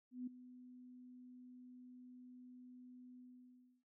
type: tone with ADSR envelope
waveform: sine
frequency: 250 Hz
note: B3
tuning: 21 cents sharp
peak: -40 dBFS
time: 0.11-3.84 s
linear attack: 160 ms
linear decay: 8 ms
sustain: -15 dB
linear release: 650 ms
effects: none